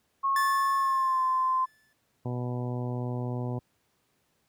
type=tone with pitch glide; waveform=sine; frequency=1091 to 1036.9 Hz; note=C#6 to C6; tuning=-28 to -16 cents; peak=-23 dBFS; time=0.23-1.66 s; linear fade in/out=20 ms; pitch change=-88 cents; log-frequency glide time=0.77-1.22 s
type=tone with exponential decay; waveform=45% pulse; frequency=1745 Hz; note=A6; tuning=15 cents flat; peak=-27 dBFS; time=0.36-1.93 s; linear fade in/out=2 ms; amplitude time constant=340 ms
type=harmonic tone; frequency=123.3 Hz; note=B2; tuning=2 cents flat; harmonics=1 / 2 / 3 / 4 / 5 / 6 / 7 / 8; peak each=-30 / -36 / -40 / -42 / -44 / -46 / -47 / -48 dBFS; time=2.25-3.59 s; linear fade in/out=5 ms
effects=pink hiss -72 dBFS RMS until 4.48 s + high-pass 80 Hz 12 dB/octave